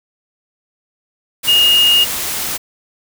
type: tone in noise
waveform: sine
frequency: 2851 Hz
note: F7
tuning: 35 cents sharp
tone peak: -8 dBFS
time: 1.47-2.05 s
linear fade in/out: 20 ms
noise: white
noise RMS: -21 dBFS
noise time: 1.43-2.58 s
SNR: +10 dB
effects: none